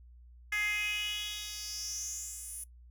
10% pulse tone with high-pass filter sweep, 418.8 Hz, G#4, 15 cents sharp, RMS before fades -37 dBFS, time 0.52-2.64 s, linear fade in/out 5 ms, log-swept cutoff 1900 to 10000 Hz, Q 5.3, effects noise-tail reverb RT60 0.1 s tail -18 dB re dry + added 60 Hz sine -52 dBFS peak until 2.9 s

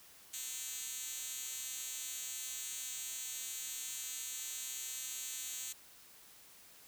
5% pulse tone with high-pass filter, 257.1 Hz, C4, 30 cents flat, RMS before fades -43 dBFS, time 0.33-5.73 s, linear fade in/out 10 ms, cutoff 5800 Hz, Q 1.6, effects white hiss -59 dBFS RMS until 6.87 s

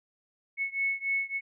sine beating tone pair, 2200 / 2203.5 Hz, C#7 / C#7, -14 / -11 cents, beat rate 3.5 Hz, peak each -30 / -31 dBFS, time 0.57-1.41 s, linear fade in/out 50 ms, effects none

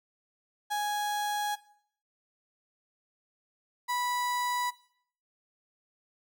35% pulse tone pair in turn, 830.6 / 982.7 Hz, G#5 / B5, 0 / -9 cents, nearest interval minor third, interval 291 cents, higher second, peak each -27 dBFS, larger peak neither, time 0.7-1.56 / 3.88-4.71 s, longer first, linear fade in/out 20 ms, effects noise-tail reverb RT60 0.6 s tail -18 dB re dry

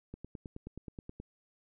click train, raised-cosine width 3 ms, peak -30 dBFS, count 11, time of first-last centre 0.14-1.2 s, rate 9.43 Hz, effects none

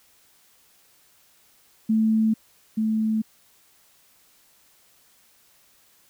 sine tone pair in turn, 220 / 218.9 Hz, A3 / A3, 0 / -9 cents, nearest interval unison, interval 9 cents, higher first, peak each -17 / -20 dBFS, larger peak first, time 1.89-2.34 / 2.77-3.22 s, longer neither, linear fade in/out 10 ms, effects white hiss -59 dBFS RMS until 6.09 s

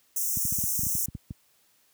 white high-pass noise, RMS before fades -28 dBFS, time 0.16-1.06 s, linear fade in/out 5 ms, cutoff 5600 Hz, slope 96 dB/octave
clicks, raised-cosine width 5 ms, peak -22 dBFS, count 12, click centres 0.372 / 0.452 / 0.524 / 0.587 / 0.639 / 0.792 / 0.834 / 0.867 / 0.952 / 1.085 / 1.151 / 1.308 s
effects white hiss -65 dBFS RMS until 1.93 s + high-pass 60 Hz 12 dB/octave

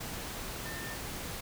sine tone in noise, 1804 Hz, A6, 43 cents sharp, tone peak -43 dBFS, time 0.65-0.95 s, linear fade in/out 10 ms, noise pink, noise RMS -40 dBFS, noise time 0-1.41 s, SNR -6 dB, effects none

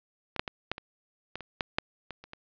clicks, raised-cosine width 0.3 ms, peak -20 / -9 / -18 / -13 / -23 / -19 / -25 / -12 / -9 / -22 / -30 / -26 dBFS, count 12, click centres 0.363 / 0.395 / 0.478 / 0.716 / 0.781 / 1.356 / 1.407 / 1.608 / 1.785 / 2.107 / 2.24 / 2.334 s, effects resampled to 11025 Hz + 8-bit

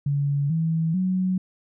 sine tone with pitch steps, 142.2 / 162.4 / 185.48 Hz, C#3 / E3 / F#3, +45 / -26 / +5 cents, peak -20 dBFS, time 0.06-1.38 s, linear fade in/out 5 ms, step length 440 ms, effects none

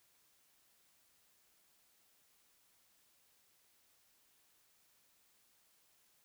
silence, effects white hiss -72 dBFS RMS until 6.24 s

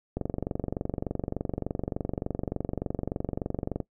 click train, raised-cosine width 2 ms, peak -16 dBFS, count 86, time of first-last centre 0.17-3.802 s, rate 23.4 Hz, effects noise-tail reverb RT60 0.1 s tail -20 dB re dry

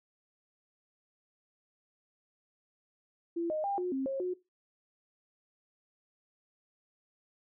sine tone with pitch steps, 338.5 / 618 / 799 / 360.7 / 267 / 540 / 363 Hz, E4 / D#5 / G5 / F#4 / C4 / C#5 / F#4, +46 / -12 / +33 / -44 / +35 / -45 / -33 cents, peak -30 dBFS, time 3.36-4.34 s, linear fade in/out 10 ms, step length 140 ms, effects noise-tail reverb RT60 0.2 s tail -17 dB re dry

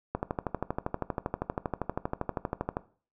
click train, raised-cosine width 1 ms, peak -15 dBFS, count 34, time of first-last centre 0.15-2.769 s, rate 12.6 Hz, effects noise-tail reverb RT60 0.4 s tail -17 dB re dry

